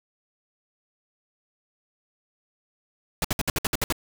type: noise bursts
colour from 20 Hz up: pink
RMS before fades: -24 dBFS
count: 9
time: 3.22-3.925 s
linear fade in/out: 2 ms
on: 25 ms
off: 60 ms
effects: none